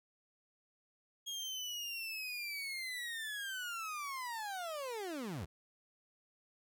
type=linear sweep; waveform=30% pulse; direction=down; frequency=3279 to 65.41 Hz; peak=-37 dBFS; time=1.26-5.46 s; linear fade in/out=20 ms; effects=none